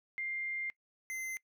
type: tone pair in turn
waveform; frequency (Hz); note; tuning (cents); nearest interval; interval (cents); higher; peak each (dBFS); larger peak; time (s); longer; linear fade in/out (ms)
sine / square; 2100 / 2069; C7 / C7; +6 / -20; unison; 26; first; -35 / -38; first; 0.18-0.7 / 1.1-1.37; first; 0
effects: noise-tail reverb RT60 0.1 s tail -22 dB re dry